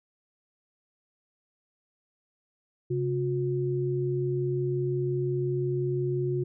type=tone pair together; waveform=sine; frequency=134.6 / 360.3 Hz; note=C3 / F#4; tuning=+49 / -46 cents; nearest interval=octave + perfect fourth; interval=1705 cents; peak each=-28 dBFS; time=2.9-6.44 s; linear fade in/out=10 ms; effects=none